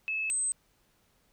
sine tone pair in turn, 2600 / 8221 Hz, E7 / C9, -24 / -32 cents, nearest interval octave + minor sixth, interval 1992 cents, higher second, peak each -29 / -27 dBFS, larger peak second, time 0.08-0.3 / 0.3-0.52 s, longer neither, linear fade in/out 0 ms, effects pink hiss -69 dBFS RMS until 1.32 s

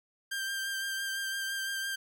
sawtooth tone with vibrato, 1583 Hz, G6, 17 cents sharp, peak -29 dBFS, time 0.31-1.96 s, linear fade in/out 10 ms, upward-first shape triangle, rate 5.9 Hz, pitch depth 23 cents each way, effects none

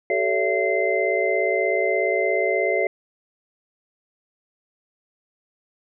sine tone cluster, 382.6 / 439.4 / 569 / 667 / 2073 Hz, G4 / A4 / C#5 / E5 / C7, -42 / -2 / +45 / +20 / -17 cents, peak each -25 dBFS, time 0.1-2.87 s, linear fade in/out 2 ms, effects none

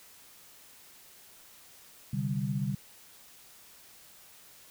sine chord, C suspended second, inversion none, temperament equal, 130.81 / 146.83 / 196 Hz, C3 / D3 / G3, 0 / 0 / 0 cents, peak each -33 dBFS, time 2.13-2.75 s, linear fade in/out 5 ms, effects white hiss -55 dBFS RMS until 4.7 s

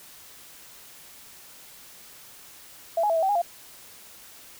sine tone with pitch steps, 668 / 835 / 660 / 648 / 769 / 820 / 692 Hz, E5 / G#5 / E5 / E5 / G5 / G#5 / F5, +23 / +9 / +2 / -30 / -33 / -22 / -16 cents, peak -20 dBFS, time 2.97-3.418 s, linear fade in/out 5 ms, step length 64 ms, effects white hiss -48 dBFS RMS until 4.59 s

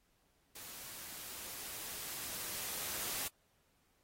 white noise with level ramp, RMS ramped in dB -50 to -39 dBFS, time 0.55-3.28 s, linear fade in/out 5 ms, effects pink hiss -75 dBFS RMS until 4.03 s + AAC 48 kbps

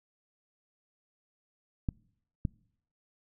clicks, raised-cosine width 5 ms, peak -17 dBFS, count 2, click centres 1.888 / 2.452 s, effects noise-tail reverb RT60 0.7 s tail -26 dB re dry

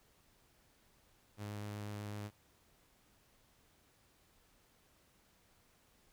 sawtooth tone with vibrato, 103.83 Hz, G#2, in tune, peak -38 dBFS, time 1.37-2.31 s, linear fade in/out 50 ms, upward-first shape sine, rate 8 Hz, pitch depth 11 cents each way, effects pink hiss -70 dBFS RMS until 6.12 s

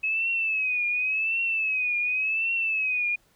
sine tone with vibrato, 2569 Hz, E7, 45 cents flat, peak -23 dBFS, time 0.03-3.16 s, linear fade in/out 10 ms, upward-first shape triangle, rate 0.9 Hz, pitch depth 110 cents each way, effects pink hiss -64 dBFS RMS until 3.35 s

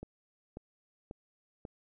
click train, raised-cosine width 2 ms, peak -29 dBFS, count 4, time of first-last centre 0.03-1.652 s, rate 1.85 Hz, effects none

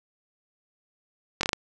slowing click train, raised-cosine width 0.2 ms, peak -7 dBFS, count 5, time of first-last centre 1.41-1.532 s, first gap 22 ms, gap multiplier 1.22, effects none

